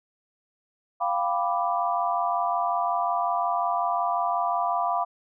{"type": "chord", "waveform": "sine", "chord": "G dominant seventh", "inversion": "third", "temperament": "equal", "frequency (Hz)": [698.5, 784, 987.8, 1174.7], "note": ["F5", "G5", "B5", "D6"], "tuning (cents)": [0, 0, 0, 0], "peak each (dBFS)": [-26, -31, -28, -29], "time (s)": [1, 5.05], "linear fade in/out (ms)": 20, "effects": []}